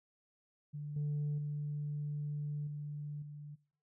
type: tone with level steps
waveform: sine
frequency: 147.3 Hz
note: D3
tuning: 6 cents sharp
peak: -39 / -31 / -35 / -39 / -45 dBFS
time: 0.73-3.56 s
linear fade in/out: 20 ms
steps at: 0.96 / 1.38 / 2.67 / 3.22 s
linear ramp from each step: 5 ms
effects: noise-tail reverb RT60 0.6 s tail -23 dB re dry + tanh soft clip ceiling -31 dBFS